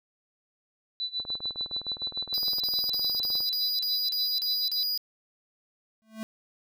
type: tone with tremolo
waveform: sine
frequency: 3980 Hz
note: B7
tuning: 13 cents sharp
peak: -27 dBFS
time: 1-4.83 s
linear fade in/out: 0 ms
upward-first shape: sine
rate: 6.9 Hz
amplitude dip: 90%
type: click train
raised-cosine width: 1 ms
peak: -30 dBFS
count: 44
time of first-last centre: 1.2-3.405 s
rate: 19.5 Hz
type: tone bursts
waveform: square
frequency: 4897 Hz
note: D#8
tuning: 28 cents flat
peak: -27 dBFS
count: 9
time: 2.34-4.976 s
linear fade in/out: 0 ms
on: 260 ms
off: 37 ms
type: tone with exponential growth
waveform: square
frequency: 220 Hz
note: A3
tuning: in tune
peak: -31 dBFS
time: 6.02-6.23 s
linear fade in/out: 0 ms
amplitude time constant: 45 ms
effects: none